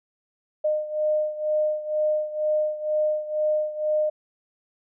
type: beating tone pair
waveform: sine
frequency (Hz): 610 / 612.1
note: D#5 / D#5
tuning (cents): -34 / -28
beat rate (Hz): 2.1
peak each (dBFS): -23 / -27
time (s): 0.64-4.1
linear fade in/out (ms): 10
effects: none